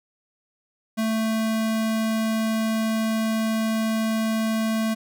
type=tone; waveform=square; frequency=221.5 Hz; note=A3; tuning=12 cents sharp; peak=-22 dBFS; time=0.97-4.95 s; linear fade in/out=20 ms; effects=none